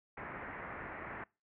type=low-pass noise; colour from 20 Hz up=white; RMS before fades=-45 dBFS; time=0.17-1.24 s; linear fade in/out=5 ms; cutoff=2100 Hz; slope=48 dB/octave; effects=noise-tail reverb RT60 0.3 s tail -25 dB re dry